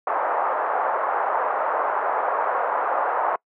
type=band-pass noise; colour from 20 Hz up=white; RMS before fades=-23 dBFS; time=0.07-3.36 s; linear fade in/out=2 ms; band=550 to 1200 Hz; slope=24 dB/octave; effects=noise-tail reverb RT60 0.1 s tail -26 dB re dry + low-pass 2000 Hz 12 dB/octave